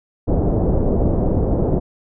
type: low-pass noise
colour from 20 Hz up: pink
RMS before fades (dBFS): -17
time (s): 0.27-1.8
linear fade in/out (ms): 20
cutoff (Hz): 620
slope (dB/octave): 24
effects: none